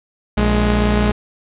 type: tone pair together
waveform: sawtooth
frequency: 58.7 / 209.2 Hz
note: A#1 / G#3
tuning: +13 / +13 cents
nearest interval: octave + minor seventh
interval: 2200 cents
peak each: -12 dBFS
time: 0.37-1.12 s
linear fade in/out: 10 ms
effects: resampled to 8000 Hz + 8-bit